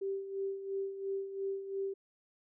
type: tone with tremolo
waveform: sine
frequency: 390.8 Hz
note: G4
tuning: 5 cents flat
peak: -32 dBFS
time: 0.01-1.94 s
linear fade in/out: 10 ms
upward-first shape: sine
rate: 2.9 Hz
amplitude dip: 65%
effects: none